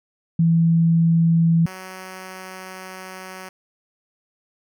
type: tone pair in turn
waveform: sine / 5% pulse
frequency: 165.8 / 186.97 Hz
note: E3 / F#3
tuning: +10 / +18 cents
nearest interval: major second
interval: 208 cents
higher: second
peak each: -13 / -23 dBFS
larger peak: first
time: 0.39-1.66 / 1.66-3.49 s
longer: second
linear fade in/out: 5 ms
effects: none